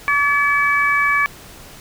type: harmonic tone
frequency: 572 Hz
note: D5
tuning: 46 cents flat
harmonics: 2 / 3 / 4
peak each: -18 / -18 / -18 dBFS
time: 0.08-1.26 s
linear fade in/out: 0 ms
effects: pink hiss -40 dBFS RMS until 1.8 s